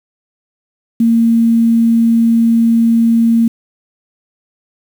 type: tone with quantisation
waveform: sine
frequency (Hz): 230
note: A#3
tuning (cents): -23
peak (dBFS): -7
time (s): 1-3.48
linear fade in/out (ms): 5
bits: 6
effects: none